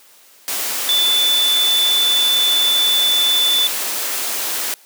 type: tone in noise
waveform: sine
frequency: 3500 Hz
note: A7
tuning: 10 cents flat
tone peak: -13 dBFS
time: 0.89-3.67 s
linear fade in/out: 0 ms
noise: white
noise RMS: -22 dBFS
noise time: 0.48-4.74 s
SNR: +6 dB
effects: white hiss -48 dBFS RMS until 4.85 s + high-pass 300 Hz 12 dB/octave